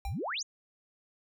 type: tone with exponential decay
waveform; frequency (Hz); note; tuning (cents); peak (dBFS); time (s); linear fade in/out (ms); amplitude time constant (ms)
square; 794; G5; +22; -37; 0.05-0.2; 1; 32
type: exponential sweep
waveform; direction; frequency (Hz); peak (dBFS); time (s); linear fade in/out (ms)
sine; up; 41.48 to 7280; -32; 0.05-0.43; 10
effects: none